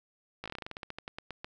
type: slowing click train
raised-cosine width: 0.3 ms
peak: -23 dBFS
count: 18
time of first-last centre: 0.44-1.445 s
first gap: 17 ms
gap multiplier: 1.14
effects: none